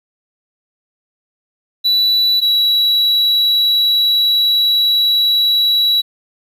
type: tone pair in turn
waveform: triangle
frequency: 3951 / 3910 Hz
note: B7 / B7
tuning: 0 / -18 cents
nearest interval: unison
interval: 18 cents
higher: first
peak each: -9 dBFS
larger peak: neither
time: 1.84-2.41 / 2.41-6.02 s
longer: second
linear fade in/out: 20 ms
effects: 8-bit